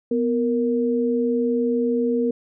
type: tone pair together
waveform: sine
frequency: 246.9 / 466.1 Hz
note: B3 / A#4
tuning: 0 / 0 cents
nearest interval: major seventh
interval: 1100 cents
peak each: -21 dBFS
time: 0.11-2.31 s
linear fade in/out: 5 ms
effects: none